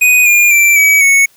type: tone with pitch steps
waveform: square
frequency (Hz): 2489 / 2417 / 2347 / 2278 / 2212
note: D#7 / D7 / D7 / C#7 / C#7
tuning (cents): 0 / +49 / -2 / +47 / -4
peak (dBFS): -6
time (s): 0.01-1.26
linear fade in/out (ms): 10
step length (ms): 250
effects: white hiss -49 dBFS RMS until 1.36 s